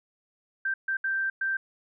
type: tone bursts at uneven times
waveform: sine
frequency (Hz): 1568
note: G6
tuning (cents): 0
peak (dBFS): -25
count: 4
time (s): 0.65-0.74 / 0.88-0.97 / 1.04-1.3 / 1.41-1.57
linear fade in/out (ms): 5
effects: none